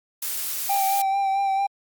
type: noise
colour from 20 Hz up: blue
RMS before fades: -28 dBFS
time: 0.22-1.02 s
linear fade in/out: 5 ms
type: tone with vibrato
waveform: triangle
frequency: 784 Hz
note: G5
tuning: in tune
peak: -18 dBFS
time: 0.69-1.67 s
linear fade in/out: 10 ms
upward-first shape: sine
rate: 4.5 Hz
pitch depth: 25 cents each way
effects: Opus 48 kbps